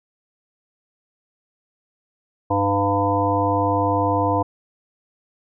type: harmonic tone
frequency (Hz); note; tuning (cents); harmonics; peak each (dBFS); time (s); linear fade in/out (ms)
100; G2; +35; 1 / 3 / 5 / 7 / 9 / 10; -24 / -24 / -24 / -24 / -24 / -24; 2.5-4.43; 10
effects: none